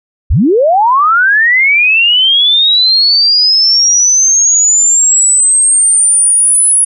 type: linear sweep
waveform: sine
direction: up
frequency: 38.85 to 10360 Hz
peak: -5 dBFS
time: 0.3-6.85 s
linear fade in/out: 10 ms
effects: none